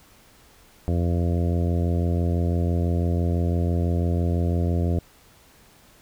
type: harmonic tone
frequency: 86 Hz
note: F2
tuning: 26 cents flat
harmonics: 1 / 2 / 3 / 4 / 5 / 6 / 7 / 8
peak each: -21 / -27 / -31 / -33 / -35 / -37 / -38 / -39 dBFS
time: 0.88-4.99 s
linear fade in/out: 0 ms
effects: pink hiss -54 dBFS RMS until 6.01 s